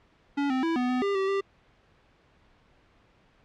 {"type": "tone with pitch steps", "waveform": "square", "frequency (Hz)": [283.5, 259.6, 329.8, 248.5, 251.9, 399.5, 386.3, 393.8], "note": ["C#4", "C4", "E4", "B3", "B3", "G4", "G4", "G4"], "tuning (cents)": [39, -13, 1, 11, 34, 33, -25, 8], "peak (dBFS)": -25, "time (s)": [0.37, 1.41], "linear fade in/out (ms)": 10, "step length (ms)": 130, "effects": ["pink hiss -62 dBFS RMS until 3.44 s", "low-pass 3000 Hz 12 dB/octave"]}